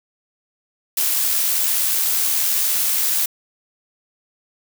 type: noise with amplitude modulation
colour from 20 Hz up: blue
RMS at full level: -18 dBFS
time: 0.97-3.26 s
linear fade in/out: 5 ms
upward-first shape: sine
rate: 79.1 Hz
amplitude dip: 25%
effects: none